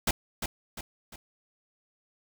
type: noise with echo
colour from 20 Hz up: pink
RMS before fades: -25 dBFS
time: 0.07-0.11 s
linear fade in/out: 5 ms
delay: 350 ms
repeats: 3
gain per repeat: -7 dB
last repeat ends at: 1.16 s
effects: none